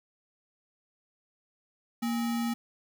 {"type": "tone with sample-and-hold", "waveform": "sine", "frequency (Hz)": 233.8, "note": "A#3", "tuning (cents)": 5, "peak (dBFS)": -27, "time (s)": [2.02, 2.54], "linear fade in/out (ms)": 10, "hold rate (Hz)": 1050, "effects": []}